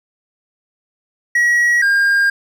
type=tone pair in turn; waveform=triangle; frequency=1914 / 1609.5 Hz; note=A#6 / G6; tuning=+45 / +45 cents; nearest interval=minor third; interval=300 cents; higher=first; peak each=-9 dBFS; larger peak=neither; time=1.35-1.82 / 1.82-2.3 s; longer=second; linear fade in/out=5 ms; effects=none